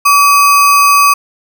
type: tone with sample-and-hold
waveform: sine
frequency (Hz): 1146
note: D6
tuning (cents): -43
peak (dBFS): -4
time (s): 0.05-1.14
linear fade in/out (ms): 10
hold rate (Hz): 3675
effects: none